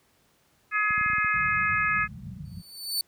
harmonic tone, 421.5 Hz, G#4, 26 cents sharp, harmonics 3 / 4 / 5 / 6, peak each -27 / -26 / -29 / -30 dBFS, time 0.71-2.08 s, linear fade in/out 50 ms
clicks, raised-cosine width 5 ms, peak -27 dBFS, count 8, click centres 0.907 / 0.979 / 1.011 / 1.061 / 1.1 / 1.133 / 1.183 / 1.246 s
white low-pass noise, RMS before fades -39 dBFS, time 1.33-2.62 s, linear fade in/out 20 ms, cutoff 210 Hz, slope 96 dB/octave
sawtooth tone with exponential growth, 4507 Hz, C#8, 28 cents sharp, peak -20 dBFS, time 2.45-3.01 s, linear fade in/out 1 ms, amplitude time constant 120 ms
effects pink hiss -65 dBFS RMS until 3.07 s + high-pass 60 Hz 12 dB/octave

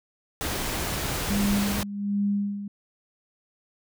pink noise, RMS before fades -29 dBFS, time 0.41-1.83 s, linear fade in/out 0 ms
sine tone with tremolo, 202.3 Hz, G#3, 45 cents flat, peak -21 dBFS, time 1.3-2.68 s, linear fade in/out 5 ms, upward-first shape sine, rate 1.3 Hz, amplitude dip 70%
effects none

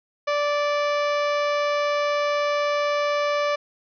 harmonic tone with a mistuned harmonic, 584 Hz, D5, 10 cents flat, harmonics 1 / 2 / 3 / 4 / 5 / 6 / 7 / 8 / 9 / 10, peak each -22 / -26 / -33 / -32 / -39 / -41 / -42 / -44 / -42 / -46 dBFS, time 0.27-3.56 s, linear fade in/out 10 ms, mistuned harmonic 10, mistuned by +47 cents, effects none

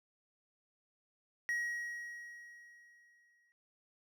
triangle tone with exponential decay, 1900 Hz, A#6, 33 cents sharp, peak -30 dBFS, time 1.49-3.52 s, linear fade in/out 0 ms, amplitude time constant 440 ms, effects none

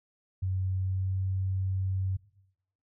sine tone with pitch glide, 93.9 to 94.88 Hz, F#2 to F#2, +26 to +44 cents, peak -27 dBFS, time 0.42-2.17 s, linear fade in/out 10 ms, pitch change +18 cents, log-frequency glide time 0.72-1.19 s, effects noise-tail reverb RT60 0.8 s tail -20 dB re dry

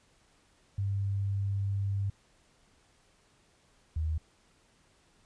sine tone pair in turn, 99.1 / 78.66 Hz, G2 / D#2, +19 / +19 cents, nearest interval major third, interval 400 cents, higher first, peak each -28 dBFS, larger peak neither, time 0.78-2.1 / 3.96-4.18 s, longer first, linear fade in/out 5 ms, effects pink hiss -66 dBFS RMS until 5.25 s + resampled to 22050 Hz

